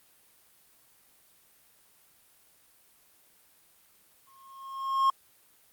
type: tone with exponential growth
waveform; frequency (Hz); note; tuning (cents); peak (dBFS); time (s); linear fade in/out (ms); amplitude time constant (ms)
triangle; 1077; C6; +50; -17; 4.27-5.1; 2; 180
effects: white hiss -62 dBFS RMS until 5.72 s + Opus 32 kbps